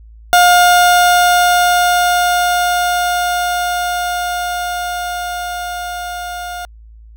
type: tone with level ramp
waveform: 30% pulse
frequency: 711 Hz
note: F5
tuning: 31 cents sharp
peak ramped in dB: -3 to -21 dBFS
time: 0.33-6.65 s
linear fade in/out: 0 ms
effects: added 55 Hz sine -36 dBFS peak until 7.16 s